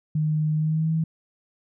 sine tone with pitch glide, 154 to 160.73 Hz, D#3 to E3, -17 to -43 cents, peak -20 dBFS, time 0.15-1.04 s, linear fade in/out 5 ms, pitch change +74 cents, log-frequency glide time 0.55-0.92 s, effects none

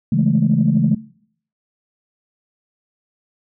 sine chord, A major seventh, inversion first, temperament equal, 138.59 / 164.81 / 207.7 / 220 Hz, C#3 / E3 / G#3 / A3, 0 / 0 / 0 / 0 cents, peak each -18 dBFS, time 0.12-0.95 s, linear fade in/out 5 ms, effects noise-tail reverb RT60 0.6 s tail -19 dB re dry + tanh soft clip ceiling -4 dBFS

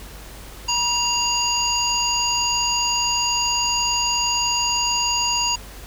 harmonic tone with a mistuned harmonic, 961 Hz, B5, 48 cents flat, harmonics 1 / 3 / 5 / 7, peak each -24 / -24 / -24 / -24 dBFS, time 0.68-5.56 s, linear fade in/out 10 ms, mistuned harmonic 3, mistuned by -52 cents, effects added 50 Hz sine -39 dBFS peak until 5.86 s + pink hiss -41 dBFS RMS until 5.86 s

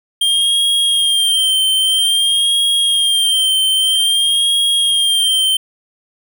square tone with vibrato, 3191 Hz, G7, 30 cents sharp, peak -12 dBFS, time 0.21-5.57 s, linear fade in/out 5 ms, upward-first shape sine, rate 0.51 Hz, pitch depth 47 cents each way, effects none

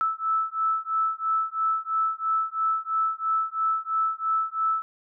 sine beating tone pair, 1311 / 1314 Hz, E6 / E6, -10 / -6 cents, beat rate 3 Hz, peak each -26 dBFS, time 0.01-4.82 s, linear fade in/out 0 ms, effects none

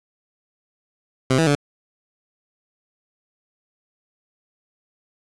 15% pulse tone with pitch steps, 130.5 / 162.4 / 144.2 Hz, C3 / E3 / D3, -4 / -26 / -31 cents, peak -9 dBFS, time 1.3-1.552 s, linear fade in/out 5 ms, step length 84 ms, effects resampled to 22050 Hz + 7-bit

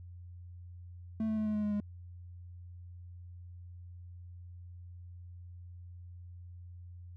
triangle tone with pitch steps, 220.2 / 217.8 / 215.4 / 213.1 / 210.7 / 208.4 / 206.2 Hz, A3 / A3 / A3 / G#3 / G#3 / G#3 / G#3, +2 / -17 / -37 / +45 / +25 / +6 / -12 cents, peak -28 dBFS, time 1.2-1.802 s, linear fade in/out 2 ms, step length 86 ms, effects added 88 Hz sine -46 dBFS peak until 7.16 s

